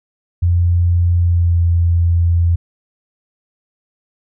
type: tone with pitch glide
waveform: sine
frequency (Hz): 87 to 85.36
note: F2 to F2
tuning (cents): -6 to -39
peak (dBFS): -10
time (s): 0.42-2.56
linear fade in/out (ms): 10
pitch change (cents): -33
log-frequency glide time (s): 1.18-1.61
effects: none